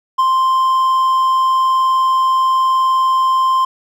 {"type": "tone with ADSR envelope", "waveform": "triangle", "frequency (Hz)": 1046.5, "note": "C6", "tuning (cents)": 0, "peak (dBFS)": -7, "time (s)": [0.18, 3.65], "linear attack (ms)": 14, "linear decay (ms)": 32, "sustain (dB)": -2, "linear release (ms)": 5, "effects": []}